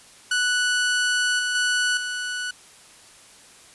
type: tone with level steps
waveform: sawtooth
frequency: 1480 Hz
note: F#6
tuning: in tune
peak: -16 / -19 / -16 / -23 dBFS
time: 0.31-2.51 s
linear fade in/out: 5 ms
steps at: 1.39 / 1.55 / 1.97 s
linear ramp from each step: 2 ms
effects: white hiss -49 dBFS RMS until 3.74 s + resampled to 24000 Hz